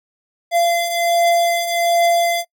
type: beating tone pair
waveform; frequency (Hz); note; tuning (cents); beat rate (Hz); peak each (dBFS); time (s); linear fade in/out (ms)
square; 685 / 686.3; F5 / F5; -34 / -30; 1.3; -22 / -16; 0.51-2.45; 50
effects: noise-tail reverb RT60 0.1 s tail -22 dB re dry